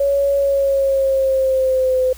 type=tone with pitch glide; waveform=sine; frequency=559 to 512.6 Hz; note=C#5 to C5; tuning=+14 to -36 cents; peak=-13 dBFS; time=0-2.13 s; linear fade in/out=5 ms; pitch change=-150 cents; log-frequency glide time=0.36-2.02 s; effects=added 60 Hz sine -37 dBFS peak until 2.17 s + white hiss -43 dBFS RMS until 2.17 s